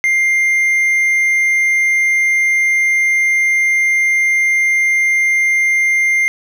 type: tone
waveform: triangle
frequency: 2100 Hz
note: C7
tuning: 6 cents sharp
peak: -9 dBFS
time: 0.04-6.28 s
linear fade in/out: 0 ms
effects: none